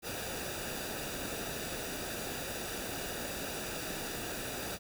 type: noise with comb filter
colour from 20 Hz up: pink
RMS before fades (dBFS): -39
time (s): 0.02-4.79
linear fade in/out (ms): 50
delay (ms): 0.94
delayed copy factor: -0.6
effects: none